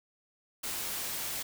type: noise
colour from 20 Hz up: white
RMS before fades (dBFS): -36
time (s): 0.63-1.43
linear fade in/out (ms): 10
effects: none